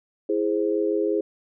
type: chord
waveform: sine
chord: E augmented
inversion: none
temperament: equal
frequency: 329.6 / 415.3 / 523.3 Hz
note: E4 / G#4 / B#4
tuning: 0 / 0 / 0 cents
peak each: -25 / -23 / -28 dBFS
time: 0.29-1.21 s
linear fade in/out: 5 ms
effects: none